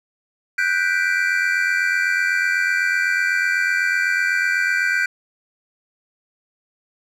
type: chord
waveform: triangle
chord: G major seventh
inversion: third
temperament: equal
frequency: 1480 / 1568 / 1975.5 / 2349 Hz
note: F#6 / G6 / B6 / D7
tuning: 0 / 0 / 0 / 0 cents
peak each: -20 / -19 / -24 / -23 dBFS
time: 0.58-5.06 s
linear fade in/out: 5 ms
effects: none